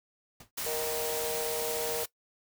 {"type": "noise with exponential decay", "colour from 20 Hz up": "pink", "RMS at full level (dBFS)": -43, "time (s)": [0.4, 0.51], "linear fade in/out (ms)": 5, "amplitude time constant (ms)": 23}
{"type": "noise", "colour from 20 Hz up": "white", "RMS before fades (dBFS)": -35, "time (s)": [0.57, 2.06], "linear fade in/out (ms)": 10}
{"type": "harmonic tone", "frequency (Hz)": 156, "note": "D#3", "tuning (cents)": 5, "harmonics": [3, 4, 5, 6], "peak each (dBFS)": [-33, -39, -44, -45], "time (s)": [0.66, 2.04], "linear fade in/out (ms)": 5}
{"effects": ["noise-tail reverb RT60 0.1 s tail -19 dB re dry"]}